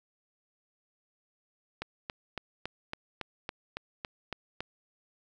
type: click train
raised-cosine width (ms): 0.3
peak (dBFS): -19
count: 11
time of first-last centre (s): 1.82-4.606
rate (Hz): 3.59
effects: none